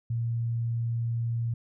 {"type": "tone", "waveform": "sine", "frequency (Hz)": 116.54, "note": "A#2", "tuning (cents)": 0, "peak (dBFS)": -26, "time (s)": [0.1, 1.54], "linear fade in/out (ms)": 5, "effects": []}